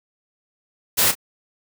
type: noise with echo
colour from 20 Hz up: white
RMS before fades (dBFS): -17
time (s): 0.97-1.12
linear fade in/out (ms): 20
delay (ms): 33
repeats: 1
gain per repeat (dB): -12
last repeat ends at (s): 1.153
effects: none